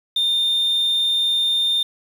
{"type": "tone", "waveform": "sine", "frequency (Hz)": 3621, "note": "A7", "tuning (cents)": 49, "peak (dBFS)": -14, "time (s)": [0.16, 1.83], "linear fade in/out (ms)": 5, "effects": ["tanh soft clip ceiling -15 dBFS", "7-bit"]}